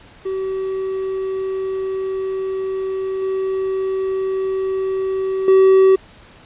triangle tone with level steps, 381.9 Hz, G4, 45 cents flat, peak -18 / -16 / -6 dBFS, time 0.25-5.96 s, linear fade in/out 10 ms, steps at 3.22 / 5.48 s, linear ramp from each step 2 ms, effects pink hiss -45 dBFS RMS until 6.45 s + resampled to 8000 Hz

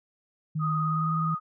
sine tone with pitch glide, 155.56 to 160.67 Hz, D#3 to E3, 0 to -44 cents, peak -26 dBFS, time 0.55-1.35 s, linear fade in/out 10 ms, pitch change +56 cents, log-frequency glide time 0.78-1.12 s
sine tone with vibrato, 1244.5 Hz, D#6, in tune, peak -27 dBFS, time 0.59-1.4 s, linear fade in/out 50 ms, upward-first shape square, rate 19 Hz, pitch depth 21 cents each way
effects none

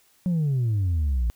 sine exponential sweep, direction down, 185 to 55.5 Hz, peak -18 dBFS, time 0.26-1.3 s, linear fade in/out 0 ms, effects tanh soft clip ceiling -19 dBFS + white hiss -61 dBFS RMS until 1.35 s

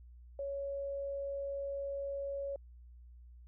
sine tone, 557 Hz, C#5, 8 cents sharp, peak -36 dBFS, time 0.39-2.56 s, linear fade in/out 2 ms, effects added 60 Hz sine -52 dBFS peak until 3.47 s

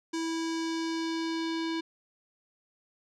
square tone with low-pass filter sweep, 327.4 Hz, E4, 12 cents flat, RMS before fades -32 dBFS, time 0.13-1.81 s, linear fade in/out 10 ms, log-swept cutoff 6600 to 4100 Hz, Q 2.1, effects none

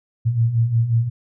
sine beating tone pair, 111.9 / 117.5 Hz, A2 / A#2, +30 / +14 cents, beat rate 5.6 Hz, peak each -22 / -16 dBFS, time 0.25-1.1 s, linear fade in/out 20 ms, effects none

